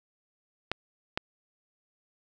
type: clicks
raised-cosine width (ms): 0.3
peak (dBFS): -12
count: 2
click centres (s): 0.716 / 1.175
effects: none